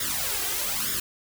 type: noise with flanger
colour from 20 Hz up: white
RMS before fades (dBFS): -28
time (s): 0-1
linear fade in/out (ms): 5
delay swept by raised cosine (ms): 0.57 to 2.57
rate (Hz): 1.1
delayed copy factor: +0.75
effects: none